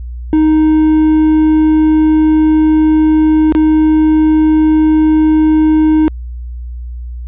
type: tone with dropouts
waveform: triangle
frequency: 311.1 Hz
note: D#4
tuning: in tune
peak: -4 dBFS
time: 0.33-6.08 s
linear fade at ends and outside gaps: 0 ms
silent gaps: 3.523-3.55 s
effects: added 60 Hz sine -21 dBFS peak until 7.27 s + resampled to 8000 Hz